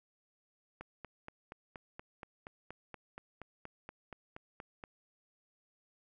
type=click train; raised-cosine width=0.5 ms; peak=-30 dBFS; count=18; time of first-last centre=0.81-4.838 s; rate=4.22 Hz; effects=none